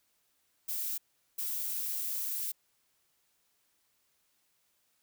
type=noise bursts at uneven times; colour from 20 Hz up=violet; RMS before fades=-35 dBFS; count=2; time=0.68-0.98 / 1.38-2.52 s; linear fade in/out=10 ms; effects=white hiss -74 dBFS RMS until 5.02 s

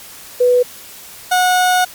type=tone pair in turn; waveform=sine / 30% pulse; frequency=493.9 / 730.1 Hz; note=B4 / F#5; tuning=0 / -23 cents; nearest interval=perfect fifth; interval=677 cents; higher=second; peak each=-8 dBFS; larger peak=neither; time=0.4-0.63 / 1.31-1.85 s; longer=second; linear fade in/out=10 ms; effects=white hiss -36 dBFS RMS until 1.94 s + MP3 96 kbps

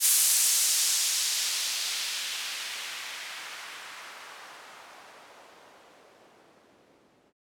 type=noise with low-pass filter sweep; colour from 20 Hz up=violet; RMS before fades=-31 dBFS; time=0-7.33 s; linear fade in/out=50 ms; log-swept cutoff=9800 to 280 Hz; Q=0.94; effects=none

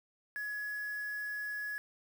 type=tone with quantisation; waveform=sine; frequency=1687 Hz; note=G#6; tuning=27 cents sharp; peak=-36 dBFS; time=0.36-1.78 s; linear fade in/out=0 ms; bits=8; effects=none

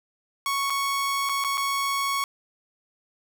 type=tone with dropouts; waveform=sawtooth; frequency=1108.7 Hz; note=C#6; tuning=in tune; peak=-20 dBFS; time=0.46-2.24 s; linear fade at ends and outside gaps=1 ms; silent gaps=0.699-0.703 / 1.29-1.294 / 1.44-1.446 / 1.573-1.578 s; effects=none

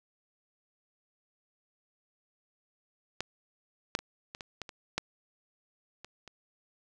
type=clicks; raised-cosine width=0.2 ms; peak=-15 / -9 / -25 / -24 / -23 / -20 / -26 / -12 / -27 / -30 dBFS; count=10; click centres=3.206 / 3.951 / 3.99 / 4.349 / 4.408 / 4.617 / 4.692 / 4.98 / 6.046 / 6.277 s; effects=none

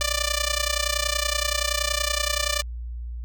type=tone with amplitude modulation; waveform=5% pulse; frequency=591 Hz; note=D5; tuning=11 cents sharp; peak=-8 dBFS; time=0.01-2.62 s; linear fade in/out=0 ms; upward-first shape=sine; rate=30.6 Hz; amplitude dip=90%; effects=added 59 Hz sine -30 dBFS peak until 3.24 s

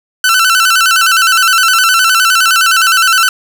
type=tone with vibrato; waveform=sawtooth; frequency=1424 Hz; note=F6; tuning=33 cents sharp; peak=-3 dBFS; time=0.24-3.29 s; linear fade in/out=2 ms; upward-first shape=square; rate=9.7 Hz; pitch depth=97 cents each way; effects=none

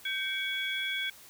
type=tone cluster; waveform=sine; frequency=1559 / 2251 / 3355 Hz; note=G6 / C#7 / G#7; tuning=-10 / +26 / +17 cents; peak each=-36 / -34 / -34 dBFS; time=0.05-1.1 s; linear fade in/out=5 ms; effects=white hiss -53 dBFS RMS until 1.29 s

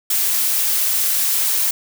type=noise; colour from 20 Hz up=blue; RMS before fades=-18 dBFS; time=0.1-1.71 s; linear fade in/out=5 ms; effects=none

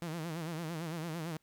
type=tone with vibrato; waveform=sawtooth; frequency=163.7 Hz; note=E3; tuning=12 cents flat; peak=-33 dBFS; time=0.02-1.37 s; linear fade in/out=0 ms; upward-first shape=sine; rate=8.9 Hz; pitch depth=110 cents each way; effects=pink hiss -75 dBFS RMS until 1.42 s

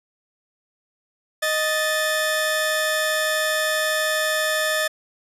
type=tone pair together; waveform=sawtooth; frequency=622.3 / 1754.5 Hz; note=D#5 / A6; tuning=0 / -5 cents; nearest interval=octave + tritone; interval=1795 cents; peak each=-19 dBFS; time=1.42-4.88 s; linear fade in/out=10 ms; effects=resampled to 32000 Hz

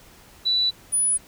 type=tone pair in turn; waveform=sine; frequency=3959 / 9899 Hz; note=B7 / D#9; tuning=+3 / -10 cents; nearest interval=octave + major third; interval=1587 cents; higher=second; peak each=-18 dBFS; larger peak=neither; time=0.45-0.71 / 0.92-1.18 s; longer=neither; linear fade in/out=20 ms; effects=pink hiss -50 dBFS RMS until 1.27 s

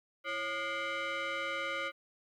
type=tone with frequency modulation; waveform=sine; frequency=333.1 Hz; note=E4; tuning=18 cents sharp; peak=-31 dBFS; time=0.24-1.92 s; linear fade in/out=50 ms; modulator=882 Hz; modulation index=2.7; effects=tanh soft clip ceiling -32 dBFS + 12-bit

